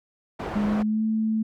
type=low-pass noise; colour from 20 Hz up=white; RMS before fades=-32 dBFS; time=0.39-0.83 s; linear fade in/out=10 ms; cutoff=860 Hz; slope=12 dB/octave
type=tone with pitch glide; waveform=sine; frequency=207.9 to 219.5 Hz; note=G#3 to A3; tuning=+2 to -4 cents; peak=-21 dBFS; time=0.55-1.43 s; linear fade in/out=10 ms; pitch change=+94 cents; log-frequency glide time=0.67-1.03 s
effects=none